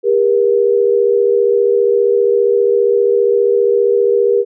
sine tone pair together, 401.4 / 476.4 Hz, G4 / A#4, +41 / +38 cents, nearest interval minor third, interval 297 cents, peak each -12 dBFS, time 0.03-4.45 s, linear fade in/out 50 ms, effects none

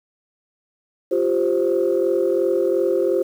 sine chord, F suspended second, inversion none, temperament equal with one note detuned, 349.2 / 392 / 524.8 Hz, F4 / G4 / C5, 0 / 0 / +5 cents, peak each -20 dBFS, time 1.11-3.23 s, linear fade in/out 10 ms, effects tanh soft clip ceiling -9 dBFS + 8-bit

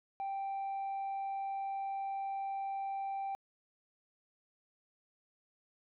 sine tone, 784 Hz, G5, in tune, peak -33 dBFS, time 0.2-3.35 s, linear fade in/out 0 ms, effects tanh soft clip ceiling -34 dBFS

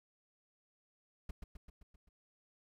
brown noise with echo, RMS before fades -41 dBFS, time 1.29-1.31 s, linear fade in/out 5 ms, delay 130 ms, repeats 6, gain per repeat -4 dB, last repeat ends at 2.09 s, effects none

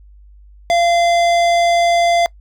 sine tone with hard clipping, 688 Hz, F5, 26 cents flat, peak -13 dBFS, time 0.7-2.26 s, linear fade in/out 0 ms, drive 16 dB, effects noise-tail reverb RT60 0.1 s tail -23 dB re dry + added 50 Hz sine -40 dBFS peak until 2.4 s

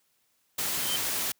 white noise, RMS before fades -30 dBFS, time 0.58-1.32 s, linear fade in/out 5 ms
sine tone with exponential growth, 3099 Hz, G7, 21 cents flat, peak -26 dBFS, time 0.63-0.96 s, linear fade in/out 1 ms, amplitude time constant 70 ms
effects white hiss -71 dBFS RMS until 1.39 s + high-pass 60 Hz 12 dB/octave

